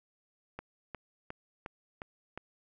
click train, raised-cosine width 0.5 ms, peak -25 dBFS, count 6, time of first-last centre 0.59-2.376 s, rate 2.8 Hz, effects none

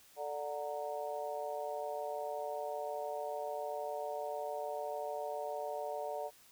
harmonic tone with a mistuned harmonic, 146.83 Hz, D3, in tune, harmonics 3 / 4 / 5 / 6, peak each -44 / -40 / -42 / -46 dBFS, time 0.16-6.31 s, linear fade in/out 50 ms, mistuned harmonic 6, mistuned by +87 cents, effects white hiss -62 dBFS RMS until 6.51 s

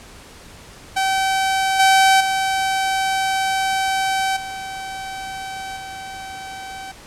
sawtooth tone with level steps, 769 Hz, G5, 33 cents flat, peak -13 / -7 / -14 / -24 / -27 dBFS, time 0.96-6.92 s, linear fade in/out 10 ms, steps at 1.79 / 2.2 / 4.36 / 5.76 s, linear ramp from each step 10 ms, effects pink hiss -42 dBFS RMS until 7.06 s + low-pass 10000 Hz 12 dB/octave

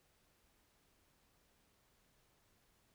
silence, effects pink hiss -74 dBFS RMS until 2.94 s

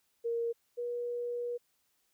sine tone pair in turn, 466.2 / 481.5 Hz, A#4 / B4, 0 / -44 cents, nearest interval minor second, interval 56 cents, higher second, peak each -30 / -33 dBFS, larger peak first, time 0.24-0.53 / 0.77-1.58 s, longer second, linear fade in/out 20 ms, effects white hiss -75 dBFS RMS until 2.13 s

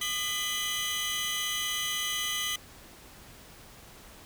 sawtooth tone cluster, 1221 / 2000 / 3018 / 3275 Hz, D#6 / B6 / F#7 / G#7, -33 / +21 / +34 / -25 cents, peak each -36 / -31 / -30 / -33 dBFS, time 0.01-2.56 s, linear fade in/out 5 ms, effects pink hiss -51 dBFS RMS until 4.25 s

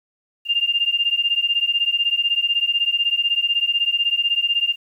sine beating tone pair, 2794 / 2810 Hz, F7 / F7, 0 / +10 cents, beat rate 16 Hz, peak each -20 dBFS, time 0.45-4.76 s, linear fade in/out 50 ms, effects 9-bit

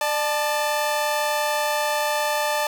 sawtooth tone pair together, 598.1 / 877 Hz, D5 / A5, +31 / -6 cents, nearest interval perfect fifth, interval 663 cents, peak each -20 dBFS, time 0.01-2.67 s, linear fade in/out 2 ms, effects 7-bit

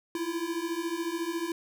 square beating tone pair, 327.3 / 341.3 Hz, E4 / F4, -12 / -40 cents, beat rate 14 Hz, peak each -35 / -33 dBFS, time 0.15-1.52 s, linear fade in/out 2 ms, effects none

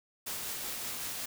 white noise with tremolo, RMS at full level -37 dBFS, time 0.26-1.26 s, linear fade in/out 10 ms, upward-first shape triangle, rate 5.3 Hz, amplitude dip 25%, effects none

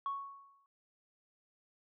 sine tone with exponential decay, 1108.7 Hz, C#6, in tune, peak -31 dBFS, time 0.06-0.66 s, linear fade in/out 1 ms, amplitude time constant 130 ms, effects tanh soft clip ceiling -30 dBFS

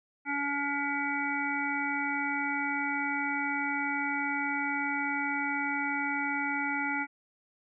harmonic tone, 283.9 Hz, C#4, 41 cents sharp, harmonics 1 / 3 / 5 / 7 / 8, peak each -35 / -35 / -35 / -35 / -35 dBFS, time 0.25-7.07 s, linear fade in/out 50 ms, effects none

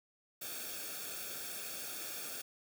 white noise with comb filter, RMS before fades -43 dBFS, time 0.41-2.42 s, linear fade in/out 10 ms, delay 1 ms, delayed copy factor -0.75, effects none

